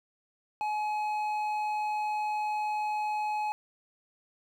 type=tone with hard clipping; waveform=triangle; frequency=847 Hz; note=G#5; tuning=34 cents sharp; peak=-30 dBFS; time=0.61-3.52 s; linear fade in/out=0 ms; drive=10 dB; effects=none

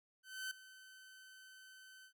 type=tone with ADSR envelope; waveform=sawtooth; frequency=1528 Hz; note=G6; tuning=45 cents flat; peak=-36 dBFS; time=0.23-2.13 s; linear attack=280 ms; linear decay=4 ms; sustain=-17 dB; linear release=84 ms; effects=none

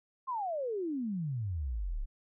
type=exponential sweep; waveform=sine; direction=down; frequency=1087 to 31.04 Hz; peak=-32 dBFS; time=0.27-2.06 s; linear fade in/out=20 ms; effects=none

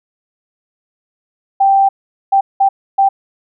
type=tone bursts at uneven times; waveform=sine; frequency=784 Hz; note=G5; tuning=in tune; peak=-7 dBFS; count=4; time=1.6-1.89 / 2.32-2.41 / 2.6-2.69 / 2.98-3.09 s; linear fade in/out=10 ms; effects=none

